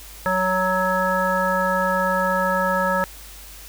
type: harmonic tone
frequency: 185.8 Hz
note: F#3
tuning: 7 cents sharp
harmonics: 1 / 3 / 5 / 7 / 9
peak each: -27 / -23 / -24 / -24 / -25 dBFS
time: 0.26-3.04 s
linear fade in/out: 0 ms
effects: added 50 Hz sine -42 dBFS peak until 3.68 s + white hiss -42 dBFS RMS until 3.68 s